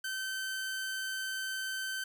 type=tone; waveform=sawtooth; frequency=1541 Hz; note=G6; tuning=30 cents flat; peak=-31 dBFS; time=0.04-2.04 s; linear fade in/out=5 ms; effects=11-bit